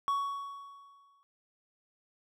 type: tone with exponential decay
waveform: triangle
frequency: 1118 Hz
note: C#6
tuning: 14 cents sharp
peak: -24 dBFS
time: 0.08-1.23 s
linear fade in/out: 0 ms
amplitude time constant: 250 ms
effects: none